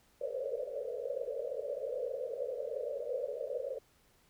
white band-pass noise, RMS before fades -38 dBFS, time 0.21-3.79 s, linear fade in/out 5 ms, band 450 to 590 Hz, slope 96 dB/octave, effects pink hiss -68 dBFS RMS until 4.29 s

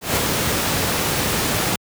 pink noise with ADSR envelope, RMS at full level -17 dBFS, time 0.01-1.76 s, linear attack 160 ms, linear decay 6 ms, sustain -3 dB, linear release 6 ms, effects high-pass 80 Hz 12 dB/octave

